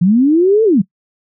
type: linear two-way sweep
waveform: sine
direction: up then down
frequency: 164.81 to 456.2 to 164.81 Hz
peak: -7 dBFS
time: 0.01-0.82 s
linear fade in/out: 10 ms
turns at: 0.64 s
effects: noise-tail reverb RT60 0.1 s tail -22 dB re dry